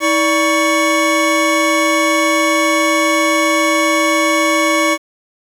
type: tone cluster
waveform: square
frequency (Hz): 321.2 / 583 / 1119 / 2221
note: E4 / D5 / C#6 / C#7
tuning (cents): -45 / -13 / +16 / +3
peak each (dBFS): -18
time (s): 0-4.98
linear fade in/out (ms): 50
effects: low-pass 11000 Hz 12 dB/octave + 7-bit